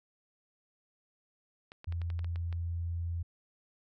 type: clicks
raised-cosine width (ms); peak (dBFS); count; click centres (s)
0.3; -32; 9; 1.719 / 1.844 / 1.924 / 2.017 / 2.102 / 2.192 / 2.245 / 2.359 / 2.527
type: tone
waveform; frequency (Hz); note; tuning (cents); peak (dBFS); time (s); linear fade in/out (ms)
sine; 85; F2; -46; -32; 1.87-3.23; 10
effects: none